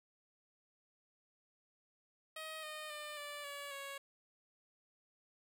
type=tone with pitch steps; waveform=10% pulse; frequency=630 / 614.2 / 598.8 / 583.8 / 569.1 / 554.8 Hz; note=D#5 / D#5 / D5 / D5 / C#5 / C#5; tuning=+21 / -23 / +33 / -10 / +45 / +1 cents; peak=-36 dBFS; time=2.36-3.98 s; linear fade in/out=5 ms; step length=270 ms; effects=none